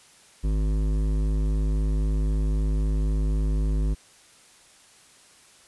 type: tone with hard clipping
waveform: sine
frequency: 51.91 Hz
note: G#1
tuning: in tune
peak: -23 dBFS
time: 0.43-3.95 s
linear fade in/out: 20 ms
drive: 13 dB
effects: white hiss -54 dBFS RMS until 5.67 s + resampled to 24000 Hz